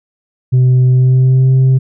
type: tone with pitch glide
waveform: sine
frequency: 127.3 to 131.26 Hz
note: C3 to C3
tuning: -47 to +6 cents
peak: -3 dBFS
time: 0.52-1.79 s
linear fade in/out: 20 ms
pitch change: +53 cents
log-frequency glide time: 0.9-1.51 s
effects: tanh soft clip ceiling -5 dBFS